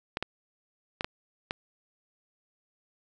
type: clicks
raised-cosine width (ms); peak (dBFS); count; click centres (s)
0.3; -14; 5; 0.171 / 0.226 / 1.009 / 1.045 / 1.509
effects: none